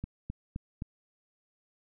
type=click train; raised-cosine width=5 ms; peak=-23 dBFS; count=4; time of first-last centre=0.04-0.821 s; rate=3.84 Hz; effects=none